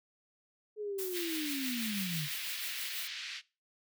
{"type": "linear sweep", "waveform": "sine", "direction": "down", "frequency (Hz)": [430, 139.5], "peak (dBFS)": -35, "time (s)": [0.76, 2.29], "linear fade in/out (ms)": 50}
{"type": "noise with tremolo", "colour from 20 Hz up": "blue", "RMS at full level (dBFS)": -39, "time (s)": [0.98, 3.08], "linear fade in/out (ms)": 10, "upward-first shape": "triangle", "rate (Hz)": 6.1, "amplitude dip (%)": 50}
{"type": "band-pass noise", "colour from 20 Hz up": "white", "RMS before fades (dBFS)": -42, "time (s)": [1.12, 3.42], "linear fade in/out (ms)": 50, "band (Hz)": [1800, 4400], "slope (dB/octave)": 24}
{"effects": ["noise-tail reverb RT60 0.3 s tail -20 dB re dry"]}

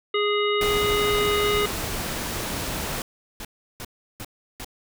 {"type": "harmonic tone", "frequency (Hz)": 414.3, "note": "G#4", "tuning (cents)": -4, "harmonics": [1, 3, 5, 7, 9], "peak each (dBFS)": [-22, -27, -29, -30, -32], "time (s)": [0.14, 1.66], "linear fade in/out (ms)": 5}
{"type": "noise", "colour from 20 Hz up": "pink", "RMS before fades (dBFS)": -29, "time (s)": [0.61, 3.02], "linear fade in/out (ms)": 2}
{"type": "noise bursts", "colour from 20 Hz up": "pink", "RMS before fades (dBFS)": -35, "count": 4, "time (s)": [3.4, 4.646], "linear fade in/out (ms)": 2, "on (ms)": 49, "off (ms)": 350}
{"effects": []}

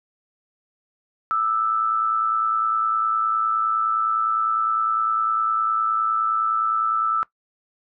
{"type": "tone pair together", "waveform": "sine", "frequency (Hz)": [1208.7, 1318.5], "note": ["D6", "E6"], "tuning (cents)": [49, 0], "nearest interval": "major second", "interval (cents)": 151, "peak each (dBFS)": [-27, -19], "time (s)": [1.31, 7.23], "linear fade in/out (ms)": 0, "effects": ["noise-tail reverb RT60 0.1 s tail -19 dB re dry"]}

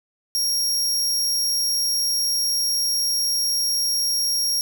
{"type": "tone", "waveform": "sawtooth", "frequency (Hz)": 5588, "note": "F8", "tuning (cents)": 0, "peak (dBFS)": -17, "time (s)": [0.35, 4.61], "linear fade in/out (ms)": 0, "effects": []}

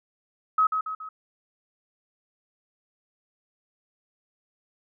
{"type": "tone with echo", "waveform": "sine", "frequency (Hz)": 1276, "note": "D#6", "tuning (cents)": 43, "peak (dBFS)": -17, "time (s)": [0.58, 0.67], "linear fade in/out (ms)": 5, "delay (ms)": 140, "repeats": 3, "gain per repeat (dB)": -6, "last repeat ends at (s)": 1.09, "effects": []}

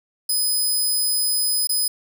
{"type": "tone with dropouts", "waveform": "5% pulse", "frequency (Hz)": 5020, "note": "D#8", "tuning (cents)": 15, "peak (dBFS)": -13, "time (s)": [0.29, 1.88], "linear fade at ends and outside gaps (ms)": 5, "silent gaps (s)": [1.672, 1.692], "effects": []}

